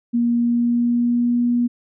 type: tone with pitch glide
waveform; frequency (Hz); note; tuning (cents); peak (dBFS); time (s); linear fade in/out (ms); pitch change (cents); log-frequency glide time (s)
sine; 237 to 240.9; A#3 to B3; +29 to -43; -15; 0.13-1.68; 20; +28; 0.33-1.4
effects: none